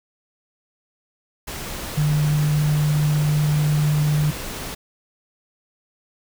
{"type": "tone in noise", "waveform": "sine", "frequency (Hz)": 150, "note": "D3", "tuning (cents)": 37, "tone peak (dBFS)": -16, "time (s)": [1.97, 4.31], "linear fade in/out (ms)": 10, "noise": "pink", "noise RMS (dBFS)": -31, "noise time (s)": [1.47, 4.75], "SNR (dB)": 12, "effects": []}